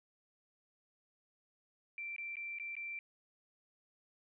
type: tone with dropouts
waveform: sine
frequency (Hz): 2349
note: D7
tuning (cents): 0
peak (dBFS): -40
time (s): 1.98-2.99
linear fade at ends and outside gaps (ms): 1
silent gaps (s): 2.163-2.182 / 2.356-2.368 / 2.586-2.598 / 2.753-2.766
effects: none